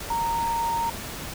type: tone in noise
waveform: sine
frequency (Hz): 926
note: A#5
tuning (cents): -12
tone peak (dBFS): -23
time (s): 0.1-0.9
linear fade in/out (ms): 5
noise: pink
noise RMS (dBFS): -35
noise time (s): 0-1.34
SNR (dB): +9
effects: none